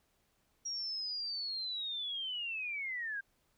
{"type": "linear sweep", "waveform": "sine", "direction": "down", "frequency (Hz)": [5670, 1578], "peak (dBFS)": -36, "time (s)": [0.65, 3.21], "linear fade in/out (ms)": 10, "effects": ["pink hiss -75 dBFS RMS until 3.57 s"]}